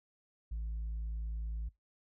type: tone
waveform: sine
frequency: 55 Hz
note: A1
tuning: in tune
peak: -33 dBFS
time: 0.51-1.69 s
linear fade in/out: 10 ms
effects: noise-tail reverb RT60 0.2 s tail -24 dB re dry + tanh soft clip ceiling -34 dBFS